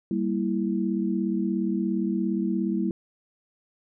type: chord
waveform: sine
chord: E diminished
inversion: first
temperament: equal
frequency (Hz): 196 / 233.1 / 329.6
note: G3 / Bb3 / E4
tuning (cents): 0 / 0 / 0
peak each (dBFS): -26 / -29 / -28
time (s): 0.11-2.91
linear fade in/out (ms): 2
effects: none